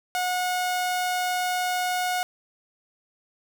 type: tone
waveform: sawtooth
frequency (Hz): 727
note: F#5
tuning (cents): -31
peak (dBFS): -20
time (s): 0.15-2.23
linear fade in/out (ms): 0
effects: none